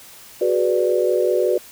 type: chord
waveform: sine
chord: G# half-diminished seventh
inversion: third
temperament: equal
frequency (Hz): 370 / 415.3 / 493.9 / 587.3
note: F#4 / G#4 / B4 / D5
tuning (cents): 0 / 0 / 0 / 0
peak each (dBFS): -19 / -25 / -20 / -22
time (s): 0.41-1.58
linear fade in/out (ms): 5
effects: white hiss -43 dBFS RMS until 1.71 s